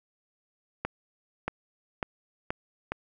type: accelerating click train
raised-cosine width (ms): 0.5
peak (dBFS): -14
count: 5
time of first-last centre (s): 0.85-2.92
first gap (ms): 630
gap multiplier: 0.87
effects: none